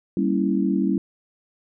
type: chord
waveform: sine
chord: G diminished seventh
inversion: none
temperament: equal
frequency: 196 / 233.1 / 277.2 / 329.6 Hz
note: G3 / Bb3 / Db4 / Fb4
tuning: 0 / 0 / 0 / 0 cents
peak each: -22 / -27 / -24 / -25 dBFS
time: 0.17-0.98 s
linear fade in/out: 2 ms
effects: none